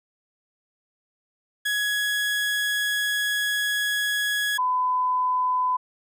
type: tone pair in turn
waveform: 30% pulse / sine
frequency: 1674 / 1006.1 Hz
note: G#6 / B5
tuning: +13 / +32 cents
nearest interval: major sixth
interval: 881 cents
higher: first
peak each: -20 dBFS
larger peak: neither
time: 1.65-4.58 / 4.58-5.77 s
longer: first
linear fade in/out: 10 ms
effects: none